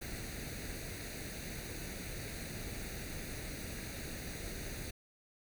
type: noise with comb filter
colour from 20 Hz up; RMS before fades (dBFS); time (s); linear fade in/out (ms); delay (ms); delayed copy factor
pink; -43; 0.01-4.91; 10; 0.47; +0.7
effects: none